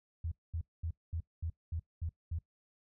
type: tone bursts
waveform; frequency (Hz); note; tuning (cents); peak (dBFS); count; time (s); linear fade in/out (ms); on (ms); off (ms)
sine; 82.41; E2; 0; -34; 8; 0.24-2.388; 5; 76; 220
effects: noise-tail reverb RT60 0.1 s tail -19 dB re dry